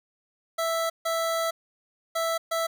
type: tone bursts at uneven times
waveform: 25% pulse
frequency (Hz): 659.3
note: E5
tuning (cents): 0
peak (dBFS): -21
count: 4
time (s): 0.58-0.9 / 1.05-1.51 / 2.15-2.38 / 2.51-2.67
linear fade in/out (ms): 10
effects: none